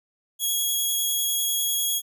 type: tone with vibrato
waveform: 5% pulse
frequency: 3322 Hz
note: G#7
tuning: in tune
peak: -15 dBFS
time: 0.39-2.02 s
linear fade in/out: 50 ms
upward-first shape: triangle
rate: 10 Hz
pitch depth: 13 cents each way
effects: none